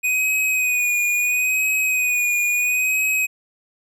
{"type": "tone with vibrato", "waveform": "square", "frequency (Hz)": 2489, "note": "D#7", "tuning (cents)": 0, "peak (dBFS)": -18, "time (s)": [0.03, 3.27], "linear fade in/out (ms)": 20, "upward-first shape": "sine", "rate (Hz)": 0.74, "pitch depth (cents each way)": 37, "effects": []}